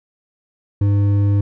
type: tone with hard clipping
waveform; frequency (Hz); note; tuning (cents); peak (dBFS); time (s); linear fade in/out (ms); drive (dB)
sine; 101; G#2; -48; -14; 0.81-1.41; 5; 7
effects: none